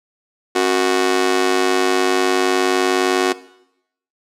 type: tone with amplitude modulation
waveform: sawtooth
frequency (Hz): 368.3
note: F#4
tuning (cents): -8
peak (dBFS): -6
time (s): 0.55-3.33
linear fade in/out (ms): 10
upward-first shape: sine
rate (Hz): 99.8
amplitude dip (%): 90
effects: noise-tail reverb RT60 0.8 s tail -18 dB re dry + low-pass 9000 Hz 12 dB/octave